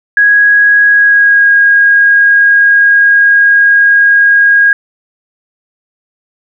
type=tone with pitch glide; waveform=sine; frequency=1657 to 1635.1 Hz; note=G#6 to G#6; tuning=-4 to -27 cents; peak=-3 dBFS; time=0.17-4.73 s; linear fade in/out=2 ms; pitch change=-23 cents; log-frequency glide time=0.87-1.51 s; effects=none